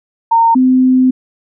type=tone pair in turn; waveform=sine; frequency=917 / 256.9 Hz; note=A#5 / C4; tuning=-29 / -32 cents; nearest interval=octave + minor seventh; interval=2203 cents; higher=first; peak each=-6 dBFS; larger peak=neither; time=0.31-0.55 / 0.55-1.11 s; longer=second; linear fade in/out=10 ms; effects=none